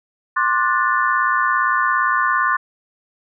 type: chord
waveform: sine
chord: D dominant seventh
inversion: third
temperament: just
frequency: 1057.2 / 1174.7 / 1468.3 / 1762 Hz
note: C6 / D6 / F#6 / A6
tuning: +18 / 0 / -14 / +2 cents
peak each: -19 / -21 / -21 / -21 dBFS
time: 0.36-2.57 s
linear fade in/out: 10 ms
effects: none